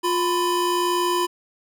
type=tone pair together; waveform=square; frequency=353.6 / 1000 Hz; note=F4 / B5; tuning=+22 / +21 cents; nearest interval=octave + tritone; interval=1799 cents; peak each=-23 dBFS; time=0.03-1.27 s; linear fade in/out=20 ms; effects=none